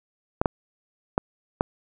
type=clicks; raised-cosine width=1 ms; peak=-6 dBFS; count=4; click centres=0.415 / 0.458 / 1.179 / 1.609 s; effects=none